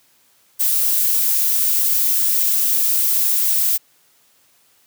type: noise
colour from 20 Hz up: violet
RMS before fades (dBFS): -17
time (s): 0.59-3.78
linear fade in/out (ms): 20
effects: white hiss -57 dBFS RMS until 4.86 s + high-pass 80 Hz 12 dB/octave